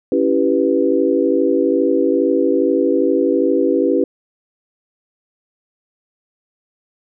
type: chord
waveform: sine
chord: C# half-diminished seventh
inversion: none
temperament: equal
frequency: 277.2 / 329.6 / 392 / 493.9 Hz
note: C#4 / E4 / G4 / B4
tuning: 0 / 0 / 0 / 0 cents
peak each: -18 dBFS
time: 0.12-4.04 s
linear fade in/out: 2 ms
effects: none